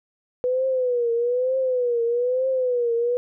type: tone with vibrato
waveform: sine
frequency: 494.7 Hz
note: B4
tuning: 3 cents sharp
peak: -19 dBFS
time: 0.44-3.17 s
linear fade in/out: 0 ms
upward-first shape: triangle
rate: 1.1 Hz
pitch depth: 120 cents each way
effects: none